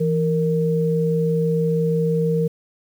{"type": "tone pair together", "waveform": "sine", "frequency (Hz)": [164.81, 463.1], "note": ["E3", "A#4"], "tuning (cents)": [0, -11], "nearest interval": "octave + tritone", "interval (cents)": 1789, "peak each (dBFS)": [-19, -20], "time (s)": [0, 2.48], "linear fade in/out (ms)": 10, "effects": ["8-bit"]}